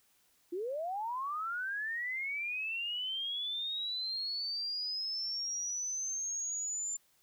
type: linear sweep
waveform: sine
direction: up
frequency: 329.6 to 7210 Hz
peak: -34 dBFS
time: 0.52-6.97 s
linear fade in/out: 10 ms
effects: white hiss -70 dBFS RMS until 7.22 s